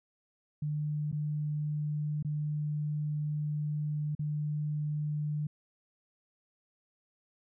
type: tone with dropouts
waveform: sine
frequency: 149.8 Hz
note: D3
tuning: 35 cents sharp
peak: -30 dBFS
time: 0.62-5.47 s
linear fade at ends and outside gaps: 5 ms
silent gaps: 1.116-1.126 / 2.227-2.247 / 4.151-4.192 s
effects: none